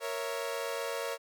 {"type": "chord", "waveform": "sawtooth", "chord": "A# diminished", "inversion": "none", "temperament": "equal", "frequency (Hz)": [466.2, 554.4, 659.3], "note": ["A#4", "C#5", "E5"], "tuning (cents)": [0, 0, 0], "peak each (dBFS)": [-33, -33, -37], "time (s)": [0, 1.18], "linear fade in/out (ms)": 50, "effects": []}